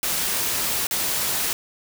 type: noise with dropouts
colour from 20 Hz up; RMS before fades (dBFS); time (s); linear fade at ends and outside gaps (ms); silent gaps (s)
white; -24; 0.03-1.53; 1; 0.869-0.91
effects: none